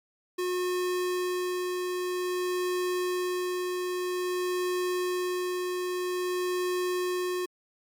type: tone with tremolo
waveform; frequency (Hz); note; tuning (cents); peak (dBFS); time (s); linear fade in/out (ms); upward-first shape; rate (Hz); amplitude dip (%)
square; 361.7; F#4; -39; -27; 0.38-7.46; 10; sine; 0.51; 25
effects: MP3 96 kbps